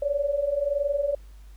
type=tone pair together; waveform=sine; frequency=553.6 / 575 Hz; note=C#5 / D5; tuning=-2 / -37 cents; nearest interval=minor second; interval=65 cents; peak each=-28 / -24 dBFS; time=0.02-1.15 s; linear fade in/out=5 ms; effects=added 50 Hz sine -43 dBFS peak until 1.56 s + pink hiss -61 dBFS RMS until 1.56 s